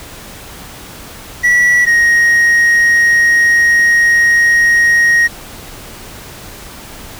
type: tone pair in turn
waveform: triangle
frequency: 1944 / 1876.8 Hz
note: B6 / A#6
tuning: -28 / +11 cents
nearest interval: minor second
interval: 61 cents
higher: first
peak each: -5 dBFS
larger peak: neither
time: 1.43-1.86 / 1.86-5.28 s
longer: second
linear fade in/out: 20 ms
effects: pink hiss -32 dBFS RMS until 7.19 s